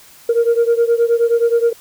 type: beating tone pair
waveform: sine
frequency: 464 / 473.5 Hz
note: A#4 / A#4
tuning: -8 / +27 cents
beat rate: 9.5 Hz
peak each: -12 / -14 dBFS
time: 0.29-1.73 s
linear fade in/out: 5 ms
effects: tanh soft clip ceiling -7 dBFS + white hiss -44 dBFS RMS until 1.8 s